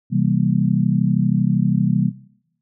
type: chord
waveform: sine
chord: C dominant seventh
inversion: none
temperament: just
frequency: 130.81 / 163.52 / 196.22 / 235.5 Hz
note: C3 / E3 / G3 / Bb3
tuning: 0 / -14 / +2 / +18 cents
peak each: -20 / -20 / -20 / -23 dBFS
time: 0.1-2.12 s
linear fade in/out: 50 ms
effects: noise-tail reverb RT60 0.7 s tail -17 dB re dry